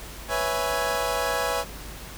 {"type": "chord", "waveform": "25% pulse", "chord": "C# minor seventh", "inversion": "third", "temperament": "equal", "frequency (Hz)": [493.9, 554.4, 659.3, 830.6], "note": ["B4", "C#5", "E5", "G#5"], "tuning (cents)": [0, 0, 0, 0], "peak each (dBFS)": -26, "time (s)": [0.28, 1.65], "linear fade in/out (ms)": 50, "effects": ["added 50 Hz sine -41 dBFS peak until 2.17 s", "pink hiss -41 dBFS RMS until 2.17 s"]}